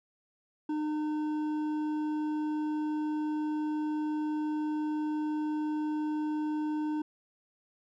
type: tone with hard clipping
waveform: sine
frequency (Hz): 304.3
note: D#4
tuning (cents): -38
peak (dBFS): -31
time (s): 0.69-7.02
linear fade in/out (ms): 5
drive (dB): 7
effects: none